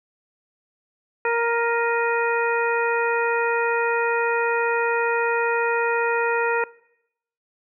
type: harmonic tone with a mistuned harmonic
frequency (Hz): 467.4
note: A#4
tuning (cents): +5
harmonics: 1 / 2 / 3 / 4 / 5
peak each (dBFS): -22 / -25 / -27 / -28 / -29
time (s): 1.25-6.64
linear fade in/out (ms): 2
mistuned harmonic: 5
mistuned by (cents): +93
effects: noise-tail reverb RT60 0.8 s tail -22 dB re dry